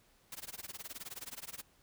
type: noise with tremolo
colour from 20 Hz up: white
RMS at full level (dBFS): -43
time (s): 0.32-1.62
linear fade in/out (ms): 2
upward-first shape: sine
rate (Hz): 19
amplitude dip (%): 100
effects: pink hiss -68 dBFS RMS until 1.82 s